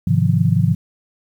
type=chord; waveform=sine; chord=F minor seventh; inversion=first; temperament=just; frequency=104.77 / 130.96 / 157.15 / 174.61 Hz; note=Ab2 / C3 / Eb3 / F3; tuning=+16 / +2 / +18 / 0 cents; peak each=-18 dBFS; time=0.07-0.75 s; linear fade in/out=5 ms; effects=8-bit